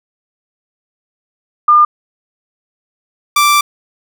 sine / sawtooth tone pair in turn, 1205 / 1172.7 Hz, D6 / D6, +44 / -3 cents, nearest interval unison, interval 47 cents, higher first, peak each -4 dBFS, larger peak neither, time 1.68-1.85 / 3.36-3.61 s, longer second, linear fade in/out 5 ms, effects none

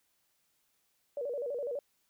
sine tone with vibrato, 525 Hz, C5, 6 cents sharp, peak -33 dBFS, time 1.17-1.79 s, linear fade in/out 2 ms, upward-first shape square, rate 12 Hz, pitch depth 150 cents each way, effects white hiss -75 dBFS RMS until 2.09 s

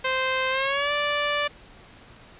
10% pulse tone with pitch glide, 521 to 584.8 Hz, C5 to D5, -7 to -7 cents, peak -14 dBFS, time 0.04-1.48 s, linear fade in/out 10 ms, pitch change +200 cents, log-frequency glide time 0.5-0.92 s, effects pink hiss -49 dBFS RMS until 2.39 s + resampled to 8000 Hz

